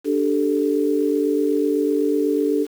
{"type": "chord", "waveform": "sine", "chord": "D suspended fourth", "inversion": "none", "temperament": "equal", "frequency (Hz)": [293.7, 392, 440], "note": ["D4", "G4", "A4"], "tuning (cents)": [0, 0, 0], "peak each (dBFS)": [-20, -23, -21], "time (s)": [0.04, 2.67], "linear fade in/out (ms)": 50, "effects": ["7-bit"]}